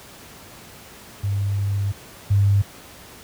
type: tone pair in turn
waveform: sine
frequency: 100 / 100 Hz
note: G2 / G2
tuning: +35 / +35 cents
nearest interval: unison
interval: 0 cents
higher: neither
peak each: -19 / -13 dBFS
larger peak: second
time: 1.23-1.92 / 2.3-2.62 s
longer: first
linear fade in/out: 10 ms
effects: pink hiss -43 dBFS RMS until 3.23 s + high-pass 60 Hz 12 dB/octave